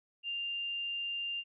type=tone; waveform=sine; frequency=2794 Hz; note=F7; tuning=in tune; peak=-34 dBFS; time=0.23-1.44 s; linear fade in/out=50 ms; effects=none